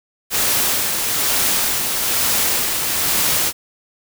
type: noise with tremolo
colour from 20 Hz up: white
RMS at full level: -17 dBFS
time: 0.3-3.53 s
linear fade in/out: 50 ms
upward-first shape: sine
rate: 1.1 Hz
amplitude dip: 35%
effects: none